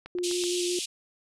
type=click train; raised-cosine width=0.3 ms; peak=-25 dBFS; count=4; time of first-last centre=0.06-0.438 s; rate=7.93 Hz
type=tone with vibrato; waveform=sine; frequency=353.8 Hz; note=F4; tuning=23 cents sharp; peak=-27 dBFS; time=0.15-0.79 s; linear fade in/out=2 ms; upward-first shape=square; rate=5.5 Hz; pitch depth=9 cents each way
type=band-pass noise; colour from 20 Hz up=pink; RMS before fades=-33 dBFS; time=0.23-0.86 s; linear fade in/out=10 ms; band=2700 to 10000 Hz; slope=48 dB/octave
effects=none